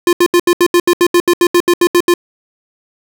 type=tone bursts; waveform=square; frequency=350 Hz; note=F4; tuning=4 cents sharp; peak=-7 dBFS; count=16; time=0.07-2.139 s; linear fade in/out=2 ms; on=59 ms; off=75 ms; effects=none